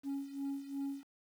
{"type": "tone with tremolo", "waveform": "sine", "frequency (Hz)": 277.2, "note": "C#4", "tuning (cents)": 0, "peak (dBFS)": -32, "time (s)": [0.03, 1.04], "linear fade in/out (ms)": 50, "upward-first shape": "sine", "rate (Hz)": 2.8, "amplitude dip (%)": 80, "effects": ["tanh soft clip ceiling -34 dBFS", "10-bit"]}